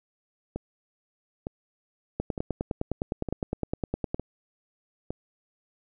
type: two click trains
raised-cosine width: 2 ms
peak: -14 / -18 dBFS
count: 20 / 6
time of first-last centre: 2.2-4.145 / 0.56-5.105 s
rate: 9.77 / 1.1 Hz
effects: none